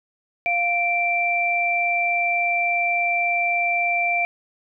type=tone pair together; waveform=sine; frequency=698.5 / 2349 Hz; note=F5 / D7; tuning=0 / 0 cents; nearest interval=octave + major sixth; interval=2100 cents; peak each=-23 / -20 dBFS; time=0.46-4.25 s; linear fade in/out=0 ms; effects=none